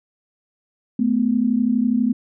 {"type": "tone pair together", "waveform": "sine", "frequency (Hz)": [217.8, 250], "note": ["A3", "B3"], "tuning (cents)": [-17, 21], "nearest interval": "major second", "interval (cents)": 238, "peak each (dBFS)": [-19, -18], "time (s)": [0.99, 2.13], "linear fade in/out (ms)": 5, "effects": []}